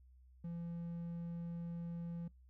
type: tone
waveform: triangle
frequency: 170 Hz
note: F3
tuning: 46 cents flat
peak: -39 dBFS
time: 0.44-2.28 s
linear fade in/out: 5 ms
effects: noise-tail reverb RT60 0.2 s tail -25 dB re dry + added 63 Hz sine -60 dBFS peak until 2.49 s